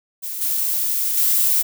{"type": "noise with level steps", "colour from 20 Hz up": "violet", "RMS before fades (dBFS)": [-28, -21, -17], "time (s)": [0.22, 1.63], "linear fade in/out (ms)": 20, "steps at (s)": [0.41, 1.17], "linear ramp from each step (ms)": 5, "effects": []}